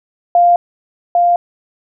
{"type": "tone with echo", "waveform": "sine", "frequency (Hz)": 698.5, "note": "F5", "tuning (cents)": 0, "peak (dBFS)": -6, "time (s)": [0.35, 0.56], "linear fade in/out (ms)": 2, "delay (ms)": 800, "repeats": 1, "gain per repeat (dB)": -2, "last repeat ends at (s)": 1.36, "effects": []}